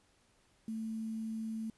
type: tone with quantisation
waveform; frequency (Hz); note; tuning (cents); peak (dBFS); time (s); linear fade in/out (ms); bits
sine; 221.9; A3; +15; -36; 0.68-1.7; 2; 10
effects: pink hiss -70 dBFS RMS until 1.77 s + resampled to 24000 Hz